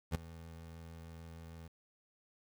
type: tone with ADSR envelope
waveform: 25% pulse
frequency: 82.41 Hz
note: E2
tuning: in tune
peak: -26 dBFS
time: 0.11-1.68 s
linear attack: 40 ms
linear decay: 11 ms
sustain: -20 dB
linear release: 6 ms
effects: 11-bit